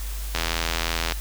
click train, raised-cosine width 0.2 ms, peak -6 dBFS, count 65, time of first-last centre 0.35-1.122 s, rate 82.9 Hz, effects added 50 Hz sine -28 dBFS peak until 1.2 s + white hiss -39 dBFS RMS until 1.2 s

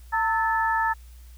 sine tone cluster, 903 / 1307 / 1744 Hz, A5 / E6 / A6, +45 / -15 / -16 cents, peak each -23 / -28 / -26 dBFS, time 0.12-0.94 s, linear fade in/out 20 ms, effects added 60 Hz sine -43 dBFS peak until 1.37 s + white hiss -58 dBFS RMS until 1.37 s

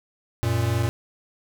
square tone pair together, 92.73 / 116.54 Hz, F#2 / A#2, +4 / 0 cents, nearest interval major third, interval 396 cents, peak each -26 / -23 dBFS, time 0.43-0.89 s, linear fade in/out 0 ms, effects none

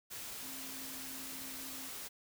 sine tone in noise, 264.9 Hz, C4, 22 cents sharp, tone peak -52 dBFS, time 0.42-1.9 s, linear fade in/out 20 ms, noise white, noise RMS -45 dBFS, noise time 0.1-2.09 s, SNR -10 dB, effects none

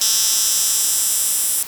10% pulse tone with high-pass filter sweep, 221.6 Hz, A3, 13 cents sharp, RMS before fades -18 dBFS, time 0.01-1.63 s, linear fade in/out 2 ms, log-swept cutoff 5700 to 9300 Hz, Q 1.9, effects white hiss -33 dBFS RMS until 1.67 s

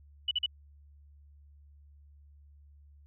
sine tone bursts, 2960 Hz, F#7, in tune, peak -26 dBFS, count 3, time 0.28-0.462 s, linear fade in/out 5 ms, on 32 ms, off 43 ms, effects added 72 Hz sine -54 dBFS peak until 3.06 s

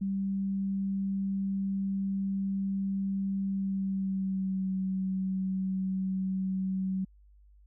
sine tone with pitch glide, 195.1 to 189.44 Hz, G3 to F#3, -8 to +41 cents, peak -28 dBFS, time 0.01-7.05 s, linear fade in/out 10 ms, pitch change -51 cents, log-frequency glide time 3.47-4.7 s, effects added 50 Hz sine -55 dBFS peak until 7.66 s

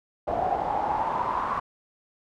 brown noise with band-pass filter sweep, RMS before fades -27 dBFS, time 0.27-1.6 s, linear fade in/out 10 ms, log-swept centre 690 to 1100 Hz, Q 7.7, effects none

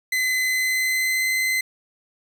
40% pulse tone with pitch glide, 2032 to 2050 Hz, B6 to C7, +49 to -36 cents, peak -19 dBFS, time 0.12-1.61 s, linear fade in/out 5 ms, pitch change +15 cents, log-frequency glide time 0.4-1.26 s, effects none

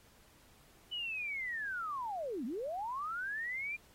sine linear two-way sweep, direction down then up, 3000 to 210 to 2432 Hz, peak -36 dBFS, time 0.91-3.77 s, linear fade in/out 20 ms, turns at 2.45 s, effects pink hiss -64 dBFS RMS until 3.94 s + AAC 48 kbps

